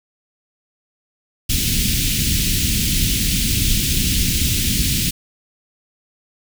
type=band-stop noise; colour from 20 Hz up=pink; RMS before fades=-18 dBFS; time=1.49-5.11 s; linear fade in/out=10 ms; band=260 to 2600 Hz; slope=24 dB/octave; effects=none